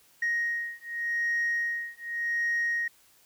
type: beating tone pair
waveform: sine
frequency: 1874 / 1874.86 Hz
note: A#6 / A#6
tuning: +9 / +9 cents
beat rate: 0.86 Hz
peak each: -29 dBFS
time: 0.22-2.88 s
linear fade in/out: 5 ms
effects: tanh soft clip ceiling -22 dBFS + white hiss -61 dBFS RMS until 3.25 s